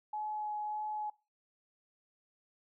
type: tone with vibrato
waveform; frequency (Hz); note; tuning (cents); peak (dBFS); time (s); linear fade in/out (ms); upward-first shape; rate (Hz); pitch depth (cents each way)
sine; 847; G#5; +34; -35; 0.13-1.1; 5; sine; 1.7; 10
effects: noise-tail reverb RT60 0.3 s tail -21 dB re dry